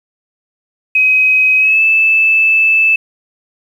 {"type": "tone with pitch glide", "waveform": "sine", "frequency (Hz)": [2530, 2628], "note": ["D#7", "E7"], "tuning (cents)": [28, -6], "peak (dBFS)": -7, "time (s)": [0.95, 2.96], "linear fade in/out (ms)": 5, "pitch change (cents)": 66, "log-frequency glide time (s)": [1.58, 1.82], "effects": ["7-bit"]}